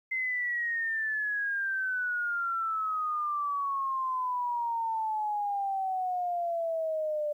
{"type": "exponential sweep", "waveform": "sine", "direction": "down", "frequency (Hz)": [2073, 590], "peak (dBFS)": -28, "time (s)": [0.11, 7.33], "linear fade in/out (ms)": 10, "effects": ["11-bit"]}